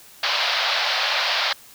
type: band-pass noise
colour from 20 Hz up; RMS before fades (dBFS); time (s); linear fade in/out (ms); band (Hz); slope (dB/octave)
white; -22; 0.23-1.53; 5; 560 to 4800; 48
effects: white hiss -47 dBFS RMS until 1.74 s